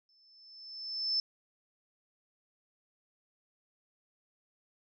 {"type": "tone with exponential growth", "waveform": "sine", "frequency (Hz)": 5274, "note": "E8", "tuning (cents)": 0, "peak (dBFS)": -26, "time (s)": [0.09, 1.2], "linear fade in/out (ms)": 1, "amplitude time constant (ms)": 240, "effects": []}